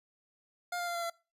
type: tone with pitch steps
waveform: 25% pulse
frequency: 707 / 699.7 / 692.5 / 685.3 / 678.2 Hz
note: F5 / F5 / F5 / F5 / E5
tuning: +21 / +3 / -15 / -33 / +49 cents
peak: -30 dBFS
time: 0.72-1.1 s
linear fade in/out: 5 ms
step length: 76 ms
effects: noise-tail reverb RT60 0.3 s tail -22 dB re dry + resampled to 32000 Hz